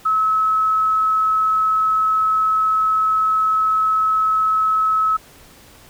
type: tone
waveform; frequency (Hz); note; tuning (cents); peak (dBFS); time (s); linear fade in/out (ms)
sine; 1292; E6; -35; -14; 0.05-5.17; 10
effects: pink hiss -46 dBFS RMS until 5.89 s